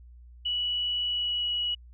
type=tone with pitch glide; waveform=sine; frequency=2942 to 2922 Hz; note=F#7 to F#7; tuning=-11 to -22 cents; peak=-26 dBFS; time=0.45-1.75 s; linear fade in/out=10 ms; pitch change=-11 cents; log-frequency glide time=1.06-1.44 s; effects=added 60 Hz sine -47 dBFS peak until 1.93 s